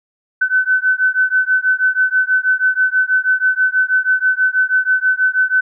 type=beating tone pair; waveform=sine; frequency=1512 / 1518.2 Hz; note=F#6 / F#6; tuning=+37 / +44 cents; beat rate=6.2 Hz; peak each=-15 / -15 dBFS; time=0.41-5.61 s; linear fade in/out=10 ms; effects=none